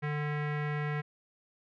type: tone with low-pass filter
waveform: square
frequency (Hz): 148.5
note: D3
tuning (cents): +20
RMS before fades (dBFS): -33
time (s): 0.02-1.02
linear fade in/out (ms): 20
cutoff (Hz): 2000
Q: 3.3
effects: none